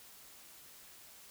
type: silence
effects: white hiss -56 dBFS RMS until 1.3 s